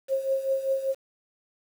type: tone with tremolo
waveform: sine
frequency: 537 Hz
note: C5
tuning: 45 cents sharp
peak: -20 dBFS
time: 0.08-0.95 s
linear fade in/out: 50 ms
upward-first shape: triangle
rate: 5.1 Hz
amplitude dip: 80%
effects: 8-bit